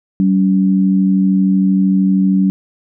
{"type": "tone pair together", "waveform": "sine", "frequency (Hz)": [190.96, 283.9], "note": ["G3", "C#4"], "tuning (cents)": [-45, 41], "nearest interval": "perfect fifth", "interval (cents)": 686, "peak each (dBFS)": [-10, -17], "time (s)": [0.2, 2.5], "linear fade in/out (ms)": 0, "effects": []}